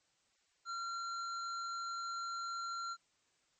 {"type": "tone with hard clipping", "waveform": "sine", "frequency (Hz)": 1372, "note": "F6", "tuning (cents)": -31, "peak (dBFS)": -40, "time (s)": [0.65, 2.97], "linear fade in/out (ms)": 50, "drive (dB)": 18, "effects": ["white hiss -75 dBFS RMS until 3.59 s", "MP3 32 kbps"]}